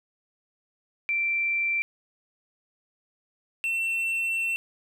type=tone pair in turn; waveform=sine / triangle; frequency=2349 / 2698 Hz; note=D7 / E7; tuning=0 / +40 cents; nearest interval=major second; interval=240 cents; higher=second; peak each=-23 dBFS; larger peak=neither; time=1.09-1.82 / 3.64-4.56 s; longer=second; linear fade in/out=0 ms; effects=none